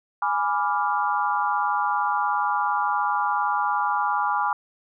sine chord, G# diminished seventh, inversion none, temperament equal, 830.6 / 987.8 / 1174.7 / 1396.9 Hz, G#5 / B5 / D6 / F6, 0 / 0 / 0 / 0 cents, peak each -25 / -26 / -26 / -29 dBFS, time 0.22-4.53 s, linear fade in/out 2 ms, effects none

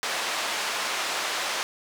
pink band-pass noise, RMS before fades -29 dBFS, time 0.03-1.63 s, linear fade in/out 0 ms, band 730 to 6700 Hz, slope 12 dB/octave, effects none

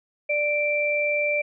sine tone pair together, 590 / 2349 Hz, D5 / D7, +8 / 0 cents, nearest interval 2 octaves, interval 2392 cents, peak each -24 / -23 dBFS, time 0.29-1.42 s, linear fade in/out 10 ms, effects none

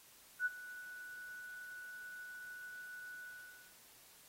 sine tone with ADSR envelope, 1480 Hz, F#6, in tune, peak -30 dBFS, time 0.39-3.74 s, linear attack 66 ms, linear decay 29 ms, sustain -17 dB, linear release 500 ms, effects white hiss -62 dBFS RMS until 4.28 s + AAC 48 kbps

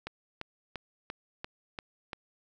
click train, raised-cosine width 0.3 ms, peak -21 dBFS, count 7, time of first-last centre 0.07-2.132 s, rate 2.91 Hz, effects none

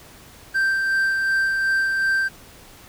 triangle tone with tremolo, 1568 Hz, G6, in tune, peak -15 dBFS, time 0.54-2.29 s, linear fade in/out 20 ms, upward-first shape sine, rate 2.7 Hz, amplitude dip 30%, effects pink hiss -46 dBFS RMS until 2.88 s

